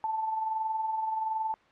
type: tone with amplitude modulation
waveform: sine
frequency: 880 Hz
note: A5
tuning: in tune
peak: -26 dBFS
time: 0.04-1.54 s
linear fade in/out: 0 ms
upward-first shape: sine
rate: 21.3 Hz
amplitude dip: 45%
effects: white hiss -60 dBFS RMS until 1.71 s + low-pass 2000 Hz 12 dB/octave